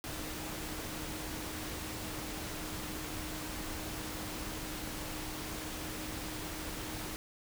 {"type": "tone in noise", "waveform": "sine", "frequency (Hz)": 310, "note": "D#4", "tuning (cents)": -6, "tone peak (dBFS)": -46, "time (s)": [0.04, 7.16], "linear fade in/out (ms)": 0, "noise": "pink", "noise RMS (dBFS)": -41, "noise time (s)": [0.04, 7.16], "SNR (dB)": -8, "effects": []}